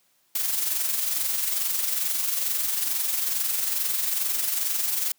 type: noise with amplitude modulation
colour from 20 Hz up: blue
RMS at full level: -24 dBFS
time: 0.35-5.12 s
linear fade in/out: 5 ms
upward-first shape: sine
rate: 22.3 Hz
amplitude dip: 45%
effects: white hiss -66 dBFS RMS until 5.18 s + high-pass 100 Hz 12 dB/octave